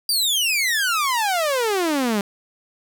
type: exponential sweep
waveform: sawtooth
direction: down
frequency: 4822 to 195.5 Hz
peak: -15 dBFS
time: 0.09-2.21 s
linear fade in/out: 2 ms
effects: none